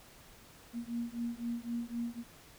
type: beating tone pair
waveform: sine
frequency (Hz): 233.7 / 237.6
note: A#3 / A#3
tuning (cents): +5 / +33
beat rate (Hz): 3.9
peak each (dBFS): -38 / -38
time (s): 0.73-2.24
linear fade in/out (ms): 50
effects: pink hiss -57 dBFS RMS until 2.58 s